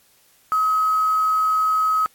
sine tone with quantisation, 1274 Hz, D#6, 41 cents sharp, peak -16 dBFS, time 0.52-2.06 s, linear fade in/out 0 ms, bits 6, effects white hiss -57 dBFS RMS until 2.14 s + AAC 64 kbps

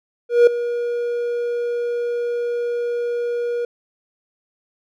triangle tone with ADSR envelope, 477.8 Hz, A#4, 43 cents sharp, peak -4 dBFS, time 0.29-3.65 s, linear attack 180 ms, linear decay 4 ms, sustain -14 dB, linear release 3 ms, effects none

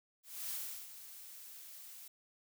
blue noise with ADSR envelope, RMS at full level -40 dBFS, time 0.23-2.08 s, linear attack 270 ms, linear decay 370 ms, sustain -12 dB, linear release 4 ms, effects none

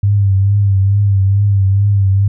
sine tone with vibrato, 99.2 Hz, G2, 21 cents sharp, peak -8 dBFS, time 0.03-2.28 s, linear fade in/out 5 ms, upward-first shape triangle, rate 2.3 Hz, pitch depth 61 cents each way, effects none

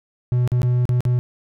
triangle tone with dropouts, 123.47 Hz, B2, in tune, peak -13 dBFS, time 0.32-1.19 s, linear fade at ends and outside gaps 0 ms, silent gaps 0.476-0.518 / 0.618-0.631 / 0.854-0.892 / 1.006-1.052 s, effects none

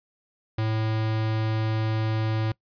square tone, 110 Hz, A2, in tune, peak -24 dBFS, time 0.58-2.52 s, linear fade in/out 5 ms, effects noise-tail reverb RT60 0.1 s tail -23 dB re dry + resampled to 11025 Hz

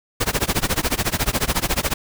pink noise with tremolo, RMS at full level -18 dBFS, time 0.2-1.94 s, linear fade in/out 10 ms, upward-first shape sine, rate 14 Hz, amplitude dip 95%, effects none

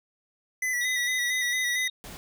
square tone with vibrato, 1982 Hz, B6, 6 cents sharp, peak -26 dBFS, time 0.62-1.88 s, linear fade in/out 5 ms, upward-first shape square, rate 4.4 Hz, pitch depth 30 cents each way
sine tone, 3729 Hz, A#7, in tune, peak -32 dBFS, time 0.81-1.9 s, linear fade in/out 5 ms
pink noise, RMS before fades -42 dBFS, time 2.04-2.17 s, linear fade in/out 0 ms
effects none

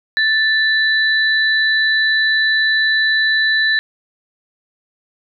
sine tone pair together, 1760 / 3974 Hz, A6 / B7, 0 / +10 cents, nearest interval octave + major second, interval 1410 cents, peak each -13 / -19 dBFS, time 0.17-3.79 s, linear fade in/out 0 ms, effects none

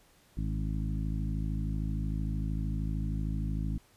harmonic tone with a mistuned harmonic, 53.1 Hz, G#1, 39 cents sharp, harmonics 1 / 2 / 3 / 4 / 5 / 6, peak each -32 / -37 / -36 / -41 / -43 / -48 dBFS, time 0.37-3.78 s, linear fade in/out 5 ms, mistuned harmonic 5, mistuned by +18 cents, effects pink hiss -63 dBFS RMS until 3.96 s + resampled to 32000 Hz

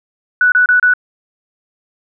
sine tone bursts, 1480 Hz, F#6, in tune, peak -7 dBFS, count 4, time 0.41-0.937 s, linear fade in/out 2 ms, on 110 ms, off 29 ms, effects none

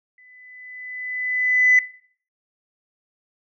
sine tone with exponential growth, 2003 Hz, B6, 24 cents sharp, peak -9 dBFS, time 0.18-1.79 s, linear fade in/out 2 ms, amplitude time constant 350 ms, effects noise-tail reverb RT60 0.5 s tail -18 dB re dry + tanh soft clip ceiling -6 dBFS

